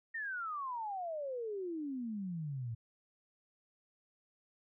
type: exponential sweep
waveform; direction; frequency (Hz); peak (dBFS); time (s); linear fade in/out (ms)
sine; down; 1864.7 to 110; -37; 0.14-2.75; 10
effects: none